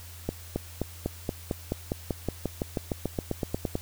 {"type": "accelerating click train", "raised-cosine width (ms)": 2, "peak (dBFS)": -14, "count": 21, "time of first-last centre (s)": [0.29, 3.754], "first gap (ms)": 270, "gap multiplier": 0.95, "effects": ["added 85 Hz sine -44 dBFS peak until 3.81 s", "white hiss -48 dBFS RMS until 3.81 s"]}